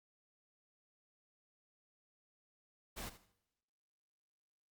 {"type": "noise with echo", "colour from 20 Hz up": "pink", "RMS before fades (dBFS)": -45, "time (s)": [2.96, 3.1], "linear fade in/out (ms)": 20, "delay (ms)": 80, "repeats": 2, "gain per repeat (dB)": -14, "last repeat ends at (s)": 3.26, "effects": ["noise-tail reverb RT60 0.9 s tail -19 dB re dry", "Opus 48 kbps"]}